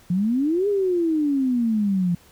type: exponential two-way sweep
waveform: sine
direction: up then down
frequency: 170.4 to 416 to 170.4 Hz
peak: -18 dBFS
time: 0.1-2.15 s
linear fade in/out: 5 ms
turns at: 0.68 s
effects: pink hiss -53 dBFS RMS until 2.31 s